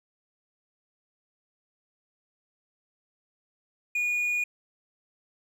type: tone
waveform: triangle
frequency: 2447 Hz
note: D#7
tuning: 29 cents flat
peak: -23 dBFS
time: 3.95-4.44 s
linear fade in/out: 5 ms
effects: none